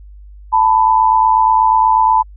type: tone pair together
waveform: sine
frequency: 884 / 992.3 Hz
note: A5 / B5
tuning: +8 / +8 cents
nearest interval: major second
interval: 200 cents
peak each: -11 dBFS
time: 0.52-2.23 s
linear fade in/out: 20 ms
effects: added 50 Hz sine -34 dBFS peak until 2.36 s